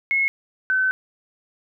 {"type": "tone pair in turn", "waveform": "sine", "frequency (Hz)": [2175, 1523.4], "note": ["C#7", "G6"], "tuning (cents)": [-33, -50], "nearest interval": "tritone", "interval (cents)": 617, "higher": "first", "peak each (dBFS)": -17, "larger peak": "neither", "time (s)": [[0.11, 0.28], [0.7, 0.91]], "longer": "second", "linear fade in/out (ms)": 0, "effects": []}